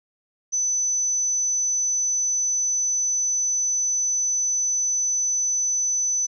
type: tone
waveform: sine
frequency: 6020 Hz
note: F#8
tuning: 29 cents sharp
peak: -20 dBFS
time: 0.52-6.27 s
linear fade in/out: 20 ms
effects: none